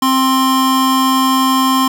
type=tone pair together; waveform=square; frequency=263 / 1052 Hz; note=C4 / C6; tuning=+9 / +9 cents; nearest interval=2 octaves; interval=2400 cents; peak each=-14 dBFS; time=0.02-1.88 s; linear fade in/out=5 ms; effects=none